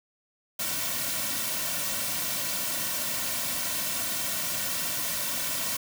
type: noise with comb filter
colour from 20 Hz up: white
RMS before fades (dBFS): -30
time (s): 0.59-5.77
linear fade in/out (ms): 5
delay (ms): 2.4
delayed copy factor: -0.7
effects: none